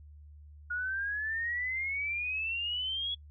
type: exponential sweep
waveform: sine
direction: up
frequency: 1435 to 3379 Hz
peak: -31 dBFS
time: 0.7-3.15 s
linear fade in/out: 10 ms
effects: noise-tail reverb RT60 0.1 s tail -26 dB re dry + added 74 Hz sine -49 dBFS peak until 3.3 s